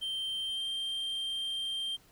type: tone with pitch glide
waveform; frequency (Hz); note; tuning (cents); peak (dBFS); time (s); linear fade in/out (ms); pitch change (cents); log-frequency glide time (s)
triangle; 3136 to 3167; G7 to G7; 0 to +17; -31; 0.01-1.97; 20; +17; 0.4-0.68
effects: pink hiss -62 dBFS RMS until 2.11 s